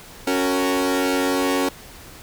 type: chord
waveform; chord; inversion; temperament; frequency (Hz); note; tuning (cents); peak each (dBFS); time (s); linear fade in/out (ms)
sawtooth; F# major; second; equal with one note detuned; 277.2 / 370 / 461.6; C#4 / F#4 / A#4; 0 / 0 / -17; -17 / -21 / -21; 0.27-1.69; 5
effects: pink hiss -42 dBFS RMS until 2.22 s